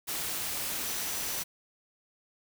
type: tone in noise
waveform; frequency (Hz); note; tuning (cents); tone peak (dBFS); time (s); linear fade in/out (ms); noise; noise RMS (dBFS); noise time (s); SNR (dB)
sine; 5920; F#8; 0; -43; 0.85-1.43; 20; white; -34; 0.07-1.44; -12
effects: none